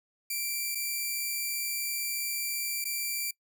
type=tone with dropouts; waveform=5% pulse; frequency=2349 Hz; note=D7; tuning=in tune; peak=-21 dBFS; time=0.3-3.31 s; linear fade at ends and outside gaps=5 ms; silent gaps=0.749-0.753 / 2.843-2.852 s; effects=noise-tail reverb RT60 0.1 s tail -22 dB re dry